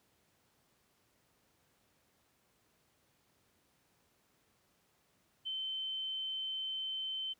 sine tone, 3082 Hz, G7, 30 cents flat, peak -36 dBFS, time 5.45-7.34 s, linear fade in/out 20 ms, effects pink hiss -73 dBFS RMS until 7.39 s + high-pass 80 Hz 12 dB/octave

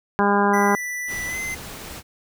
harmonic tone, 202.2 Hz, G#3, 46 cents flat, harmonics 1 / 2 / 3 / 4 / 5 / 6 / 7 / 8, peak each -21 / -22 / -29 / -22 / -22 / -29 / -28 / -27 dBFS, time 0.19-0.75 s, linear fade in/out 0 ms
square tone with pitch glide, 1975.5 to 2061 Hz, B6 to C7, 0 to -27 cents, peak -27 dBFS, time 0.53-1.55 s, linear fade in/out 10 ms, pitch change +73 cents, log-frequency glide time 1.27-1.38 s
pink noise, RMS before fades -36 dBFS, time 1.07-2.03 s, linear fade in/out 50 ms
effects none

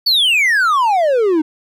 triangle exponential sweep, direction down, 4600 to 298 Hz, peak -9 dBFS, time 0.06-1.42 s, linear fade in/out 10 ms, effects none

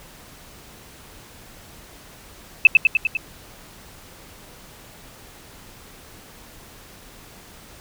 sine tone with echo, 2619 Hz, E7, 12 cents flat, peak -4 dBFS, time 2.65-2.67 s, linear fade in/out 2 ms, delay 100 ms, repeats 5, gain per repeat -3 dB, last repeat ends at 3.17 s, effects pink hiss -45 dBFS RMS until 7.8 s

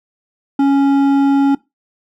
sine tone with hard clipping, 277.4 Hz, C#4, 1 cent sharp, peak -11 dBFS, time 0.59-1.55 s, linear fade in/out 5 ms, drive 8 dB, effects noise-tail reverb RT60 0.2 s tail -20 dB re dry

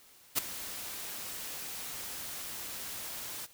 white noise with ADSR envelope, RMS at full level -26 dBFS, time 0.35-3.47 s, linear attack 32 ms, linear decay 10 ms, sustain -15 dB, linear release 27 ms, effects white hiss -59 dBFS RMS until 3.53 s

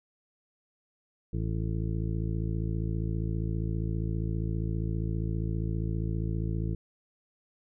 harmonic tone, 55 Hz, A1, in tune, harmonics 1 / 2 / 3 / 4 / 5 / 6 / 7 / 8, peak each -32 / -32 / -34 / -45 / -46 / -40 / -50 / -46 dBFS, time 1.33-6.75 s, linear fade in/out 5 ms, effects none

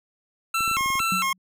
25% pulse tone with vibrato, 1200 Hz, D6, 37 cents sharp, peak -18 dBFS, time 0.54-1.33 s, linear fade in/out 5 ms, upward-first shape square, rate 2.2 Hz, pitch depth 190 cents each way
clicks, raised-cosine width 3 ms, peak -26 dBFS, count 9, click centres 0.607 / 0.678 / 0.713 / 0.77 / 0.809 / 0.86 / 0.903 / 0.955 / 1.003 s
sine tone with exponential decay, 185 Hz, F#3, in tune, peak -24 dBFS, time 1.12-1.38 s, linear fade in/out 2 ms, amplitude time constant 56 ms
effects none

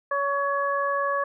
harmonic tone, 562 Hz, C#5, 24 cents sharp, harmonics 1 / 2 / 3, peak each -27 / -25 / -30 dBFS, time 0.11-1.24 s, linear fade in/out 5 ms, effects none

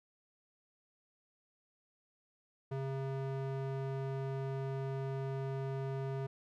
square tone with band-pass filter, 135 Hz, C#3, 45 cents flat, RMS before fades -38 dBFS, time 2.71-6.27 s, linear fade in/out 10 ms, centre 380 Hz, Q 0.59, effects none

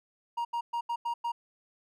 triangle tone bursts at uneven times, 942 Hz, A#5, 18 cents sharp, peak -27 dBFS, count 6, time 0.37-0.45 / 0.53-0.61 / 0.73-0.81 / 0.89-0.96 / 1.05-1.14 / 1.24-1.32 s, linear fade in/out 10 ms, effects none

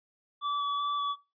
square tone with vibrato, 1150 Hz, D6, 37 cents flat, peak -29 dBFS, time 0.41-1.16 s, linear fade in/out 50 ms, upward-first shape square, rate 2.6 Hz, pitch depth 10 cents each way, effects noise-tail reverb RT60 0.3 s tail -21 dB re dry + resampled to 11025 Hz

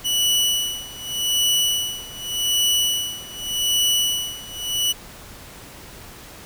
sawtooth tone with tremolo, 2952 Hz, F#7, 5 cents flat, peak -13 dBFS, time 0.04-4.93 s, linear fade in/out 20 ms, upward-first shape sine, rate 0.85 Hz, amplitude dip 90%, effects pink hiss -41 dBFS RMS until 6.45 s

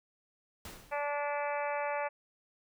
pink noise with exponential decay, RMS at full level -43 dBFS, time 0.65-1.21 s, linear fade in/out 2 ms, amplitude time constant 120 ms
harmonic tone, 290 Hz, D4, 22 cents flat, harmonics 2 / 3 / 4 / 5 / 6 / 7 / 8 / 9, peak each -35 / -36 / -42 / -44 / -44 / -45 / -44 / -48 dBFS, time 0.91-2.09 s, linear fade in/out 20 ms
effects none

